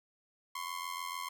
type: ring-modulated tone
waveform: sawtooth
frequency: 1058 Hz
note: C6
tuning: 19 cents sharp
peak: -31 dBFS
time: 0.55-1.29 s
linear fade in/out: 5 ms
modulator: 43.4 Hz
effects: 11-bit